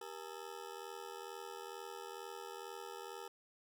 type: ring-modulated tone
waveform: 20% pulse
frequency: 433.4 Hz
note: A4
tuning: 26 cents flat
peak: -38 dBFS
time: 0.01-3.28 s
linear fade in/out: 5 ms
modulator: 41.1 Hz
effects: none